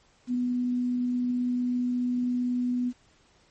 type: tone with quantisation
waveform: sine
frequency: 246.9 Hz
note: B3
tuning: in tune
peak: -24 dBFS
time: 0.27-2.93 s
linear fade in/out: 50 ms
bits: 9
effects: pink hiss -62 dBFS RMS until 3.5 s + MP3 32 kbps